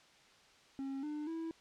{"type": "tone with pitch steps", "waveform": "triangle", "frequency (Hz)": [271.2, 299.6, 326.9], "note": ["C#4", "D4", "E4"], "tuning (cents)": [-38, 35, -14], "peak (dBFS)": -36, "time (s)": [0.79, 1.51], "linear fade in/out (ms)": 0, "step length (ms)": 240, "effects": ["white hiss -63 dBFS RMS until 1.6 s", "low-pass 5000 Hz 12 dB/octave"]}